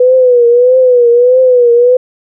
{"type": "tone with vibrato", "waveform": "sine", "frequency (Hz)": 493.9, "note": "B4", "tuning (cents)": 0, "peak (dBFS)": -3, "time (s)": [0, 1.97], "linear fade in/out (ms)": 5, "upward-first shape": "triangle", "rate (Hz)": 1.6, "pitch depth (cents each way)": 91, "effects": []}